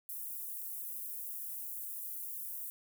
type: high-pass noise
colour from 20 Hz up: pink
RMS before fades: -42 dBFS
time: 0.09-2.7 s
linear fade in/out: 0 ms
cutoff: 12000 Hz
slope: 24 dB/octave
effects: none